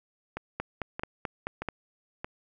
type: two click trains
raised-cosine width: 0.5 ms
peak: -16 / -19 dBFS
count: 6 / 4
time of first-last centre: 0.6-1.687 / 0.37-2.245 s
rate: 4.6 / 1.6 Hz
effects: none